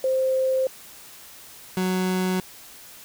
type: tone pair in turn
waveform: sine / 30% pulse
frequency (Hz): 523.3 / 185.01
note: C5 / F#3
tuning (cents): 0 / 0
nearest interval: octave + tritone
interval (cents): 1800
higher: first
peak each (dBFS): -19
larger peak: neither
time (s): 0.04-0.67 / 1.77-2.4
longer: neither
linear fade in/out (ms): 2
effects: white hiss -45 dBFS RMS until 3.04 s